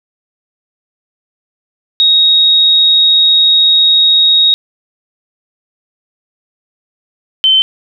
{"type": "tone pair in turn", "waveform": "sine", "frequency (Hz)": [3766, 3081], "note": ["A#7", "G7"], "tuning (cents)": [17, -31], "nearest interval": "minor third", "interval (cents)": 348, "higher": "first", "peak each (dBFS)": -5, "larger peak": "neither", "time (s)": [[2, 4.54], [7.44, 7.62]], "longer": "first", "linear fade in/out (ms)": 0, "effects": []}